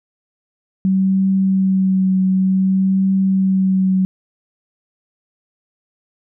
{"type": "tone with vibrato", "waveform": "sine", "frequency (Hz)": 190, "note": "F#3", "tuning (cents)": 46, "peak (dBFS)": -12, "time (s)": [0.85, 4.05], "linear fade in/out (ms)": 0, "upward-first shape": "triangle", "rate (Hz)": 0.55, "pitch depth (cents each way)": 20, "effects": []}